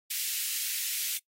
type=high-pass noise; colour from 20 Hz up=white; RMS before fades=-32 dBFS; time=0.1-1.18 s; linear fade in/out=10 ms; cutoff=2100 Hz; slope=24 dB/octave; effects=noise-tail reverb RT60 0.1 s tail -19 dB re dry + AAC 48 kbps